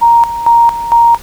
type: tone with tremolo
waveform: sine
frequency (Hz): 934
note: A#5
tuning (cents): +3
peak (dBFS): -3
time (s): 0.01-1.18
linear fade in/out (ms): 20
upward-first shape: square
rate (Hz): 2.2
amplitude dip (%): 75
effects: added 43 Hz sine -36 dBFS peak until 1.22 s + pink hiss -34 dBFS RMS until 1.22 s